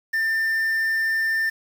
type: tone with quantisation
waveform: triangle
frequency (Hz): 1792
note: A6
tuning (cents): +31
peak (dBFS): -18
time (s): 0.13-1.5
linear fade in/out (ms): 10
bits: 7
effects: none